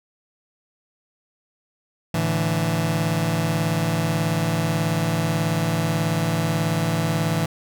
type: chord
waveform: sawtooth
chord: A suspended fourth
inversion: none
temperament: just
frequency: 110 / 146.67 / 165 Hz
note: A2 / D3 / E3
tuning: 0 / -2 / +2 cents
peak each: -22 / -22 / -18 dBFS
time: 2.14-7.46 s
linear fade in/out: 5 ms
effects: none